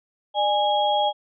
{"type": "tone cluster", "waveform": "sine", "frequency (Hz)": [599, 826, 3294], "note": ["D5", "G#5", "G#7"], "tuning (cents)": [34, -10, -15], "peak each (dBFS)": [-24, -20, -27], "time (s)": [0.34, 1.13], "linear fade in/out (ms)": 50, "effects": []}